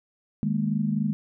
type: chord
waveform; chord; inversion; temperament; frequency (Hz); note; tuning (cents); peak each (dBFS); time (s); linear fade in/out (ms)
sine; D# suspended fourth; none; equal with one note detuned; 155.56 / 207.7 / 231.6; D#3 / G#3 / A#3; 0 / 0 / -11; -28 / -25 / -29; 0.43-1.13; 0
effects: none